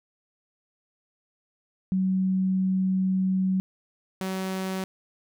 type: tone pair in turn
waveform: sine / sawtooth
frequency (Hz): 188.2 / 188.95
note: F#3 / F#3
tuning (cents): +30 / +37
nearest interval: unison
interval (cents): 7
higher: second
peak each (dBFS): -21 / -24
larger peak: first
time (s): 1.92-3.6 / 4.21-4.84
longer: first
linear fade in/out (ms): 0
effects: none